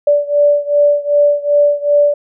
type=beating tone pair; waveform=sine; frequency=581 / 583.6 Hz; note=D5 / D5; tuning=-19 / -11 cents; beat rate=2.6 Hz; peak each=-11 / -13 dBFS; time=0.07-2.14 s; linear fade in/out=5 ms; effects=none